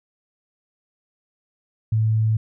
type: tone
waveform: sine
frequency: 110 Hz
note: A2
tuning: in tune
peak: -16 dBFS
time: 1.92-2.37 s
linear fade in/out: 5 ms
effects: none